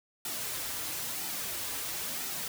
white noise with flanger, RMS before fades -36 dBFS, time 0.25-2.48 s, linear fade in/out 2 ms, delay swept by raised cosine 1.8 to 5.6 ms, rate 1 Hz, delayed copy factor -0.6, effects none

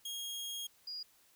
sawtooth / sine tone pair in turn, 3265 / 4868 Hz, G#7 / D#8, -30 / -39 cents, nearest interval perfect fifth, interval 691 cents, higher second, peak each -36 / -40 dBFS, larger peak first, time 0.05-0.67 / 0.87-1.03 s, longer first, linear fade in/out 5 ms, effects white hiss -67 dBFS RMS until 1.35 s

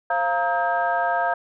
sine tone cluster, 528 / 694 / 934 / 1275 / 1598 Hz, C5 / F5 / A#5 / D#6 / G6, +16 / -11 / +3 / +42 / +33 cents, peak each -31 / -22 / -25 / -29 / -26 dBFS, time 0.1-1.34 s, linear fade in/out 5 ms, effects tanh soft clip ceiling -9 dBFS

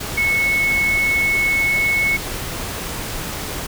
sine tone in noise, 2200 Hz, C#7, 14 cents flat, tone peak -15 dBFS, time 0.17-2.17 s, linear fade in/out 10 ms, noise pink, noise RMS -27 dBFS, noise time 0-3.67 s, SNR +9 dB, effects none

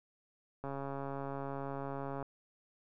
click train, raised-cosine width 1 ms, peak -27 dBFS, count 220, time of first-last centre 0.64-2.227 s, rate 138 Hz, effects none

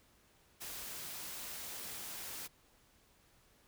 white noise, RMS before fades -45 dBFS, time 0.6-2.48 s, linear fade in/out 20 ms, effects pink hiss -68 dBFS RMS until 3.67 s

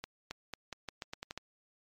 accelerating click train, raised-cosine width 0.2 ms, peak -22 dBFS, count 10, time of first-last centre 0.04-1.376 s, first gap 270 ms, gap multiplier 0.84, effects MP3 64 kbps

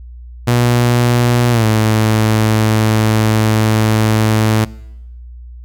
sawtooth tone with pitch glide, 120.7 to 109.41 Hz, B2 to A2, -39 to -9 cents, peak -6 dBFS, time 0.47-4.65 s, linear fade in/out 10 ms, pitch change -170 cents, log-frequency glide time 1.51-1.65 s, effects noise-tail reverb RT60 0.9 s tail -22 dB re dry + added 60 Hz sine -30 dBFS peak until 5.64 s

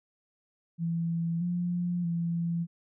sine tone with pitch steps, 167.3 / 175.8 / 169.2 Hz, E3 / F3 / E3, +26 / +12 / +45 cents, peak -27 dBFS, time 0.78-2.67 s, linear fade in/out 50 ms, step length 630 ms, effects none

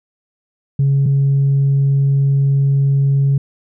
sine tone pair in turn, 138.4 / 138.4 Hz, C#3 / C#3, -2 / -2 cents, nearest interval unison, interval 0 cents, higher neither, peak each -9 dBFS, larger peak neither, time 0.79-1.06 / 1.06-3.38 s, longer second, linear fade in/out 5 ms, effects tanh soft clip ceiling -8 dBFS

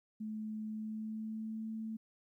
sine tone with pitch glide, 216.1 to 221 Hz, A3 to A3, -31 to +8 cents, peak -38 dBFS, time 0.2-1.97 s, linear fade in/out 10 ms, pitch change +39 cents, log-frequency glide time 0.67-1.7 s, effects 13-bit

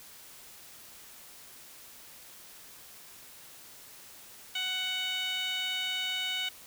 15% pulse tone with band-pass filter, 744 Hz, F#5, 9 cents sharp, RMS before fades -33 dBFS, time 4.55-6.49 s, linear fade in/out 5 ms, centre 3400 Hz, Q 3.1, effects white hiss -51 dBFS RMS until 6.66 s

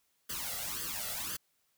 white noise with flanger, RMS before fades -38 dBFS, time 0.29-1.37 s, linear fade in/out 10 ms, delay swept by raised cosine 0.63 to 1.51 ms, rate 1.9 Hz, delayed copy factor +0.8, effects white hiss -75 dBFS RMS until 1.77 s

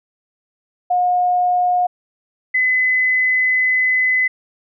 sine tone pair in turn, 719 / 2020 Hz, F#5 / B6, -50 / +39 cents, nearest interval octave + tritone, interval 1789 cents, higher second, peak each -13 dBFS, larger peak neither, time 0.9-1.87 / 2.54-4.28 s, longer second, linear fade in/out 10 ms, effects none

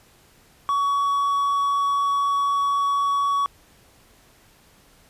triangle tone, 1126 Hz, C#6, 27 cents sharp, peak -17 dBFS, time 0.69-3.46 s, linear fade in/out 0 ms, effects pink hiss -55 dBFS RMS until 5.09 s + resampled to 32000 Hz

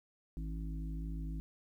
harmonic tone with a mistuned harmonic, 53.3 Hz, G#1, 46 cents sharp, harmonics 1 / 3 / 5 / 6, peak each -38 / -44 / -49 / -54 dBFS, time 0.37-1.4 s, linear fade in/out 0 ms, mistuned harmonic 3, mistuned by +22 cents, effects 12-bit

